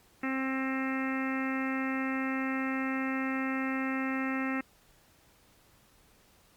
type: harmonic tone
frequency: 265 Hz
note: C4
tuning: 22 cents sharp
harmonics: 1 / 2 / 3 / 4 / 5 / 6 / 7 / 8 / 9 / 10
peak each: -31 / -42 / -43 / -45 / -40 / -45 / -39 / -41 / -48 / -44 dBFS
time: 0.23-4.61 s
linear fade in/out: 5 ms
effects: pink hiss -63 dBFS RMS until 6.56 s + Opus 48 kbps